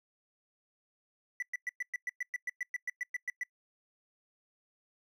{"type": "tone bursts", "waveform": "triangle", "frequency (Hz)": 1975.5, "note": "B6", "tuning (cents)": 0, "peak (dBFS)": -31, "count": 16, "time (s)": [1.4, 3.434], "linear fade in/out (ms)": 2, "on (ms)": 24, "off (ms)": 110, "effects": ["noise-tail reverb RT60 0.1 s tail -24 dB re dry"]}